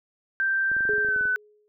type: tone with pitch glide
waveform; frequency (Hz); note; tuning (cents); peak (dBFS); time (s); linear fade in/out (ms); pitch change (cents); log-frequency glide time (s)
sine; 1568 to 1504.1; G6 to F#6; 0 to +28; -21; 0.4-1.36; 0; -72; 1.02-1.2
type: clicks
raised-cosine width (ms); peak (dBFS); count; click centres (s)
2; -29; 12; 0.716 / 0.766 / 0.807 / 0.853 / 0.897 / 0.935 / 0.982 / 1.048 / 1.087 / 1.162 / 1.21 / 1.255
type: tone with exponential decay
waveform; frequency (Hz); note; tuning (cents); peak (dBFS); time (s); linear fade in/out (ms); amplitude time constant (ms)
sine; 420.4; G#4; +21; -24; 0.89-1.68; 0; 170
effects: none